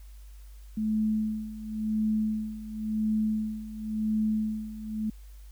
sine tone with tremolo, 216.4 Hz, A3, 29 cents flat, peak -23 dBFS, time 0.77-5.1 s, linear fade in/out 5 ms, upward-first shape sine, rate 0.94 Hz, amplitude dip 80%, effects added 50 Hz sine -44 dBFS peak until 5.51 s + white hiss -62 dBFS RMS until 5.51 s

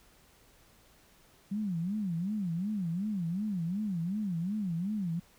sine tone with vibrato, 188.2 Hz, F#3, 30 cents sharp, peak -30 dBFS, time 1.51-5.2 s, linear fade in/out 10 ms, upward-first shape sine, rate 2.7 Hz, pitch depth 240 cents each way, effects pink hiss -62 dBFS RMS until 5.38 s

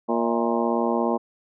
harmonic tone with a mistuned harmonic, 117.1 Hz, A#2, 8 cents sharp, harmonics 2 / 3 / 4 / 5 / 6 / 7 / 8 / 9, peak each -25 / -27 / -28 / -29 / -30 / -30 / -31 / -32 dBFS, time 0.08-1.18 s, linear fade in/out 20 ms, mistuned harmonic 6, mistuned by -94 cents, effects none

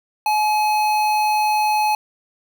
square tone with notch filter, 850 Hz, G#5, 40 cents sharp, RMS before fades -18 dBFS, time 0.26-1.95 s, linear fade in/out 2 ms, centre 7400 Hz, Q 1.3, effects none

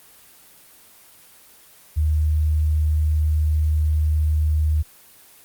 sine tone, 76.9 Hz, D#2, 20 cents flat, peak -16 dBFS, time 1.96-4.83 s, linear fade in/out 20 ms, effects white hiss -49 dBFS RMS until 5.44 s + Opus 24 kbps

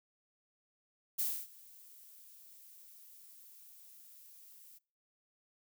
violet noise with ADSR envelope, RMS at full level -33 dBFS, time 1.18-4.79 s, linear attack 17 ms, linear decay 270 ms, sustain -24 dB, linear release 20 ms, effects noise-tail reverb RT60 0.4 s tail -24 dB re dry

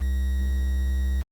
triangle tone with quantisation, 65.41 Hz, C2, in tune, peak -19 dBFS, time 0-1.23 s, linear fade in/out 20 ms, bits 7, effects Opus 32 kbps

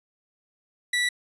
30% pulse tone, 1957 Hz, B6, 16 cents flat, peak -19 dBFS, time 0.93-1.09 s, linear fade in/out 5 ms, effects resampled to 22050 Hz

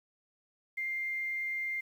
sine tone, 2103 Hz, C7, 8 cents sharp, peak -32 dBFS, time 0.77-1.81 s, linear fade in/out 10 ms, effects 10-bit

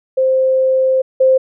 sine tone pair in turn, 523.3 / 523.3 Hz, C5 / C5, 0 / 0 cents, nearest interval unison, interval 0 cents, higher neither, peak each -10 / -7 dBFS, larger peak second, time 0.17-1.02 / 1.2-1.38 s, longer first, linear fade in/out 10 ms, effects none

